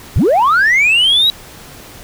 sine linear sweep, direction up, 51.7 to 3921 Hz, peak -6 dBFS, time 0.16-1.3 s, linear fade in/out 0 ms, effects tanh soft clip ceiling -6 dBFS + pink hiss -36 dBFS RMS until 2.03 s

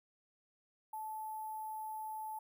sine tone with sample-and-hold, 869 Hz, A5, 22 cents flat, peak -40 dBFS, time 0.93-2.39 s, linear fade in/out 5 ms, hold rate 11025 Hz, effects none

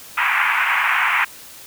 white band-pass noise, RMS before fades -18 dBFS, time 0.17-1.25 s, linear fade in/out 10 ms, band 870 to 2500 Hz, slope 48 dB/octave, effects white hiss -40 dBFS RMS until 1.66 s

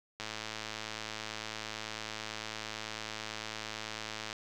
click train, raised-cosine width 0.2 ms, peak -21 dBFS, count 451, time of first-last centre 0.2-4.328 s, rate 109 Hz, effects none

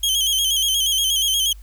sawtooth tone with vibrato, 3176 Hz, G7, 22 cents sharp, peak -14 dBFS, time 0.03-1.53 s, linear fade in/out 5 ms, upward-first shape square, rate 8.4 Hz, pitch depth 52 cents each way, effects added 50 Hz sine -37 dBFS peak until 1.62 s + white hiss -56 dBFS RMS until 1.62 s

